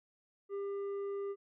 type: tone with tanh clipping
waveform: sine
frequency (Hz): 399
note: G4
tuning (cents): +31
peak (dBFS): -37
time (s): 0.49-1.36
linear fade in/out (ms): 50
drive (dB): 6
effects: none